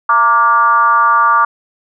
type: tone with frequency modulation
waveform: sine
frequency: 1170 Hz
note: D6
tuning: 7 cents flat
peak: -7 dBFS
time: 0.09-1.45 s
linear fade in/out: 5 ms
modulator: 250 Hz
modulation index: 0.87
effects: none